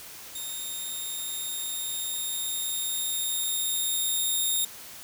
10% pulse tone with level ramp, 3685 Hz, A#7, 21 cents flat, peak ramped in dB -26 to -16 dBFS, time 0.35-4.65 s, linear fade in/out 5 ms, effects white hiss -44 dBFS RMS until 5.03 s

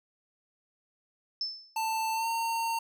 sine tone with exponential decay, 5274 Hz, E8, in tune, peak -27 dBFS, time 1.41-1.8 s, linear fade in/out 2 ms, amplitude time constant 83 ms
square tone with pitch glide, 888 to 914 Hz, A5 to A#5, +16 to -34 cents, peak -29 dBFS, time 1.76-2.79 s, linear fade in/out 5 ms, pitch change +50 cents, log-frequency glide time 2.12-2.28 s
effects none

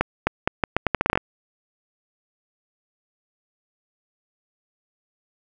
accelerating click train, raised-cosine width 0.5 ms, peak -3 dBFS, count 13, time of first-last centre 0.01-1.175 s, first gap 260 ms, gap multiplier 0.79, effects none

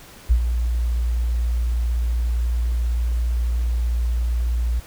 sine tone with ADSR envelope, 59 Hz, A#1, 22 cents sharp, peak -10 dBFS, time 0.29-4.8 s, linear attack 22 ms, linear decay 76 ms, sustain -8 dB, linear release 9 ms, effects pink hiss -44 dBFS RMS until 4.86 s

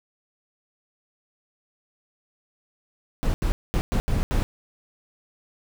brown noise bursts at uneven times, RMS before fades -22 dBFS, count 6, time 3.23-3.34 / 3.42-3.52 / 3.74-3.81 / 3.92-4 / 4.08-4.23 / 4.31-4.43 s, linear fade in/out 0 ms, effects none

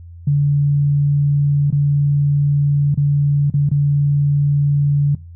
sine tone with dropouts, 143.5 Hz, D3, 40 cents flat, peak -11 dBFS, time 0.27-5.15 s, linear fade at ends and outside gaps 5 ms, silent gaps 1.705-1.725 / 2.944-2.974 / 3.501-3.539 / 3.691-3.714 s, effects noise-tail reverb RT60 0.3 s tail -22 dB re dry + added 85 Hz sine -34 dBFS peak until 5.35 s

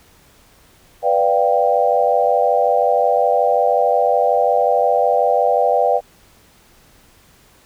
sine chord, G dominant seventh, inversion first, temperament equal, 493.9 / 587.3 / 698.5 / 784 Hz, B4 / D5 / F5 / G5, 0 / 0 / 0 / 0 cents, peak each -18 dBFS, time 1.02-6.01 s, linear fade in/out 50 ms, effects pink hiss -51 dBFS RMS until 7.65 s

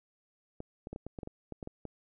clicks, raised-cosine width 2 ms, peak -27 dBFS, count 12, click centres 0.604 / 0.871 / 0.93 / 0.961 / 1.066 / 1.188 / 1.232 / 1.274 / 1.523 / 1.628 / 1.674 / 1.853 s, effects none

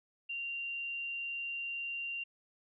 sine tone, 2771 Hz, F7, 14 cents flat, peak -36 dBFS, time 0.29-2.24 s, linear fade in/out 10 ms, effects none

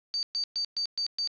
sine tone bursts, 4619 Hz, D8, 30 cents flat, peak -26 dBFS, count 6, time 0.14-1.274 s, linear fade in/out 0 ms, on 89 ms, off 120 ms, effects resampled to 11025 Hz + 10-bit

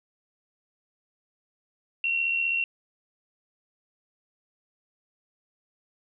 sine tone with amplitude modulation, 2733 Hz, F7, 38 cents flat, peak -21 dBFS, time 2.04-2.64 s, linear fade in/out 2 ms, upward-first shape sine, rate 75.5 Hz, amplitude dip 50%, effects none

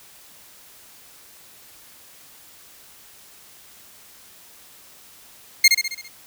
20% pulse tone with echo, 2131 Hz, C7, 31 cents sharp, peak -3 dBFS, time 5.64-5.68 s, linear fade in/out 5 ms, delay 67 ms, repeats 6, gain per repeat -5 dB, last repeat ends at 6.082 s, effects white hiss -48 dBFS RMS until 6.26 s

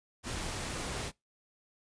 pink noise with amplitude modulation, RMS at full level -35 dBFS, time 0.23-1.12 s, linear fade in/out 50 ms, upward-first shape sine, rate 296 Hz, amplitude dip 50%, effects noise-tail reverb RT60 0.2 s tail -24 dB re dry + resampled to 22050 Hz

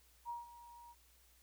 sine tone with ADSR envelope, 948 Hz, A#5, 29 cents sharp, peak -39 dBFS, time 0.25-0.95 s, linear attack 45 ms, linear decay 160 ms, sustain -15 dB, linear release 42 ms, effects added 60 Hz sine -69 dBFS peak until 1.42 s + white hiss -69 dBFS RMS until 1.42 s

